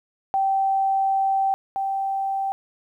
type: tone pair in turn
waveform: sine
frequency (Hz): 777 / 779.8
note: G5 / G5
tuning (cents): -16 / -9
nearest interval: unison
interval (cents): 7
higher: second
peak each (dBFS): -18 / -22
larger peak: first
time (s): 0.34-1.54 / 1.76-2.52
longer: first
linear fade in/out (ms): 0
effects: 10-bit